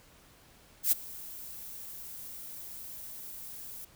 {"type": "noise with ADSR envelope", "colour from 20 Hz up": "violet", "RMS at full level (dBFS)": -23, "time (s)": [0.83, 3.85], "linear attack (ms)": 89, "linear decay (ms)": 16, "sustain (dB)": -21, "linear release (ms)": 6, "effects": ["pink hiss -59 dBFS RMS until 3.95 s"]}